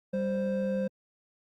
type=tone pair together; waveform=triangle; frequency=196 / 523.3 Hz; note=G3 / C5; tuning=0 / 0 cents; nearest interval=octave + perfect fourth; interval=1700 cents; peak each=-28 dBFS; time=0.13-0.88 s; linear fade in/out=10 ms; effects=Opus 48 kbps